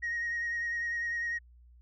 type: tone with vibrato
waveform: sine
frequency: 1876 Hz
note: A#6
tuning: 11 cents sharp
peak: -29 dBFS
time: 0.02-1.39 s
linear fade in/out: 20 ms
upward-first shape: sine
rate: 10 Hz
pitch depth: 22 cents each way
effects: tanh soft clip ceiling -28 dBFS + added 60 Hz sine -54 dBFS peak until 1.81 s